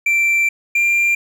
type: tone pair in turn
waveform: triangle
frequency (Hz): 2348 / 2382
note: D7 / D7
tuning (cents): -1 / +24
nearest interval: unison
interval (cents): 25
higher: second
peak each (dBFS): -11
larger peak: neither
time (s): 0.06-0.49 / 0.75-1.15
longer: first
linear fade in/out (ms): 5
effects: none